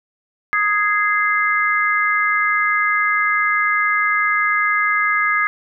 harmonic tone, 415.3 Hz, G#4, in tune, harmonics 3 / 4 / 5, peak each -19 / -19 / -19 dBFS, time 0.53-5.47 s, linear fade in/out 0 ms, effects none

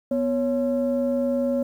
sine tone pair together, 247 / 554.4 Hz, B3 / C#5, 0 / 0 cents, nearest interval octave + major second, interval 1400 cents, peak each -22 dBFS, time 0.11-1.63 s, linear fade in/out 5 ms, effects tanh soft clip ceiling -15 dBFS + 9-bit

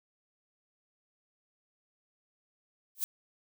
violet noise with exponential growth, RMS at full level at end -26 dBFS, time 2.95-3.04 s, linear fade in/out 0 ms, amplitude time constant 18 ms, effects none

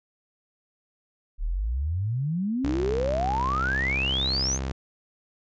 sine exponential sweep, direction up, 34.65 to 6645 Hz, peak -24 dBFS, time 1.38-4.59 s, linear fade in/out 50 ms
sawtooth tone with pitch glide, 65.41 to 66.36 Hz, C2 to C2, 0 to +25 cents, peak -24 dBFS, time 2.64-4.72 s, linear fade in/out 5 ms, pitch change +25 cents, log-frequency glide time 3.52-3.82 s
effects resampled to 16000 Hz

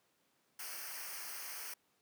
white noise with comb filter, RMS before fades -45 dBFS, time 0.59-1.74 s, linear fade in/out 5 ms, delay 0.27 ms, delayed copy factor -0.8, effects pink hiss -75 dBFS RMS until 2.01 s + high-pass 200 Hz 12 dB/octave

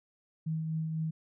sine tone with tremolo, 159.3 Hz, D#3, 41 cents sharp, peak -29 dBFS, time 0.46-1.11 s, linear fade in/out 10 ms, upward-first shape triangle, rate 4 Hz, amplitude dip 35%, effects none

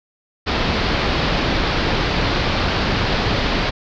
pink low-pass noise, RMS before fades -19 dBFS, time 0.46-3.71 s, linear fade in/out 20 ms, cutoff 4900 Hz, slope 48 dB/octave, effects none

